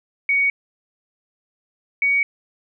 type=tone pair in turn; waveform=sine; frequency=2240 / 2249 Hz; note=C#7 / C#7; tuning=+18 / +24 cents; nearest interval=unison; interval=6 cents; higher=second; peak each=-15 dBFS; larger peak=neither; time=0.29-0.5 / 2.02-2.23 s; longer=neither; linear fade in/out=2 ms; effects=none